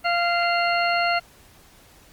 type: harmonic tone with a mistuned harmonic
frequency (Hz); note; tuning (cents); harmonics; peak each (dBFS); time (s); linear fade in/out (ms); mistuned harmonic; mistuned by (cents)
693; F5; -14; 1 / 2 / 3 / 4 / 6; -22 / -25 / -27 / -28 / -30; 0.04-1.2; 20; 6; +55
effects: pink hiss -52 dBFS RMS until 2.12 s + Opus 32 kbps